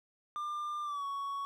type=tone with pitch glide; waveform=triangle; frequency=1196 to 1115.9 Hz; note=D6 to C#6; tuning=+31 to +11 cents; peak=-33 dBFS; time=0.36-1.45 s; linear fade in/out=0 ms; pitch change=-120 cents; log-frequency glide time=0.83-1.05 s; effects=none